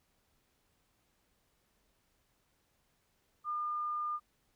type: tone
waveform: sine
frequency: 1208 Hz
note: D6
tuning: 48 cents sharp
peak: -33 dBFS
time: 3.44-4.2 s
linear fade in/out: 50 ms
effects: pink hiss -75 dBFS RMS until 4.55 s